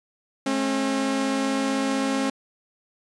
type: tone pair together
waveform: sawtooth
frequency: 214.2 / 269.9 Hz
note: A3 / C#4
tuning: -46 / -46 cents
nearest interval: major third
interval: 400 cents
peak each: -25 / -19 dBFS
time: 0.46-2.3 s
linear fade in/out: 5 ms
effects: resampled to 22050 Hz